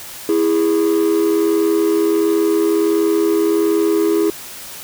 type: tone pair together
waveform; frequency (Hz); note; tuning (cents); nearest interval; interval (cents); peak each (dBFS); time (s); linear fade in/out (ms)
triangle; 329.6 / 411; E4 / G#4; 0 / -18; major third; 382; -12; 0.29-4.3; 2
effects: tanh soft clip ceiling -8 dBFS + white hiss -33 dBFS RMS until 4.83 s

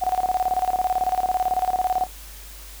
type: tone with tremolo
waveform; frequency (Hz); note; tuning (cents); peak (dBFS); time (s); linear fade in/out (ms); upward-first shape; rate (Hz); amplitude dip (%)
sine; 740; F#5; 0; -17; 0.01-2.07; 20; square; 18; 80
effects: added 50 Hz sine -40 dBFS peak until 2.8 s + white hiss -43 dBFS RMS until 2.8 s

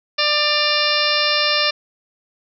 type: harmonic tone with a mistuned harmonic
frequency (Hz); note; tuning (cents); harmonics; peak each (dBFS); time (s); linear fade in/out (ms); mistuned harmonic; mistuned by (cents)
595; D5; +22; 1 / 2 / 3 / 4 / 5 / 6 / 7 / 8 / 9; -24 / -24 / -24 / -24 / -24 / -24 / -24 / -24 / -24; 0.18-1.71; 10; 5; -90
effects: none

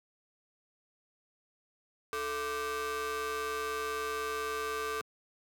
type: ring-modulated tone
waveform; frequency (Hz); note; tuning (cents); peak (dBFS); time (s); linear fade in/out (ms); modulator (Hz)
30% pulse; 370; F#4; 0; -27; 2.13-5.01; 0; 808
effects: high-pass 150 Hz 12 dB/octave + 11-bit

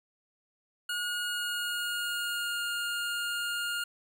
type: tone with pitch glide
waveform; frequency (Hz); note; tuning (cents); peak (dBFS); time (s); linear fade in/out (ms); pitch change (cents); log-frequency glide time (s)
25% pulse; 1441 to 1415.4; F#6 to F6; -46 to +23; -27; 0.89-3.84; 5; -31; 1.25-2.63
effects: none

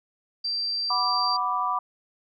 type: tone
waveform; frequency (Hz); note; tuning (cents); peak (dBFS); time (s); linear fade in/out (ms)
sine; 4699; D8; 0; -25; 0.44-1.37; 10
type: chord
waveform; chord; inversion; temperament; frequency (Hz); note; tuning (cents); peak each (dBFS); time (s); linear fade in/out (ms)
sine; B minor; second; equal; 740 / 987.8 / 1174.7; F#5 / B5 / D6; 0 / 0 / 0; -31 / -27 / -26; 0.9-1.79; 5
effects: none

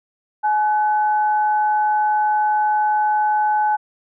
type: tone pair together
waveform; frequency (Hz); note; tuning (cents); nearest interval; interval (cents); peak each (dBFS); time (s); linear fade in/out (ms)
sine; 847.6 / 1505; G#5 / F#6; +35 / +29; minor seventh; 994; -15 / -27; 0.43-3.77; 20
effects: none

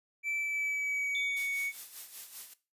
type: tone with pitch glide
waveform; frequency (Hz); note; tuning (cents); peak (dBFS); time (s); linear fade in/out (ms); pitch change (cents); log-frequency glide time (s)
triangle; 2324 to 2231; D7 to C#7; -19 to +11; -29; 0.23-1.73; 50; -70; 0.38-1.48
type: tone with exponential decay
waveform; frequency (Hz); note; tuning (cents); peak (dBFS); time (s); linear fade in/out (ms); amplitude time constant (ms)
sine; 3542; A7; +11; -35; 1.15-2.07; 1; 200
type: noise with tremolo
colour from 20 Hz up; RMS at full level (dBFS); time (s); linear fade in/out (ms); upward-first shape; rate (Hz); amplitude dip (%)
blue; -42; 1.36-2.54; 10; sine; 5.1; 65
effects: noise-tail reverb RT60 0.3 s tail -17 dB re dry + resampled to 32000 Hz

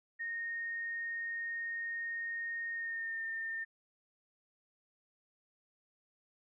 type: tone with pitch glide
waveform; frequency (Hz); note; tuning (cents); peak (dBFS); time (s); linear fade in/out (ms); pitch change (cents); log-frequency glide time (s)
sine; 1851 to 1811.9; A#6 to A#6; -13 to -50; -36; 0.19-3.65; 20; -37; 2.72-3.23
effects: none

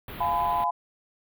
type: band-stop noise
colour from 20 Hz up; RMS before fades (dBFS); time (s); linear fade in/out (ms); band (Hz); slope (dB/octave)
pink; -39; 0.08-0.64; 2; 3800 to 12000; 48
type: chord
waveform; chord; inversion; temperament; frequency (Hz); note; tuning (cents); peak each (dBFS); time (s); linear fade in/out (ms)
sine; F diminished; none; just; 698.5 / 838.1 / 1005.8; F5 / Ab5 / Cb6; 0 / +16 / +31; -29 / -28 / -25; 0.2-0.71; 10
effects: none

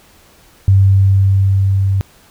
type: tone with level ramp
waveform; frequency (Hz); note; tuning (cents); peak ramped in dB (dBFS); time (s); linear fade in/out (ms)
sine; 97.2; G2; -14; -5 to -11; 0.68-2.01; 0
effects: pink hiss -47 dBFS RMS until 2.3 s

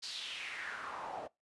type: noise with band-pass filter sweep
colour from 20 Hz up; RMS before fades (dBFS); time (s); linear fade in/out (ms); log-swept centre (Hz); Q
pink; -43; 0.02-1.28; 20; 4800 to 630; 3.7
effects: noise-tail reverb RT60 0.2 s tail -22 dB re dry + resampled to 24000 Hz

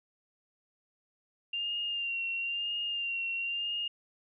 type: tone with vibrato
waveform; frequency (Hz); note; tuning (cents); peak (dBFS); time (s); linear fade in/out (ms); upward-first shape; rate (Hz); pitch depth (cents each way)
sine; 2786; F7; -5; -31; 1.53-3.88; 5; sine; 1; 35
effects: none

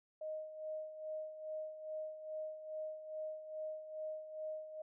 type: tone with tremolo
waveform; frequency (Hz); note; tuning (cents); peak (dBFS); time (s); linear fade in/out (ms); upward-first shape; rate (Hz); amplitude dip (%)
sine; 622.3; D#5; 0; -39; 0.21-4.82; 5; sine; 2.4; 65
effects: none

